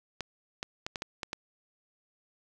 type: clicks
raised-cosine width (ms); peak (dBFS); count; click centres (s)
0.2; -17; 7; 0.207 / 0.629 / 0.865 / 0.958 / 1.021 / 1.232 / 1.331
effects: none